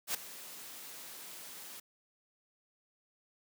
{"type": "noise with ADSR envelope", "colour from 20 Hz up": "white", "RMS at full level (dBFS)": -32, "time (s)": [0.07, 1.8], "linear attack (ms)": 74, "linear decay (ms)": 7, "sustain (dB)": -16, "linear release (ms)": 5, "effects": ["high-pass 150 Hz 12 dB/octave"]}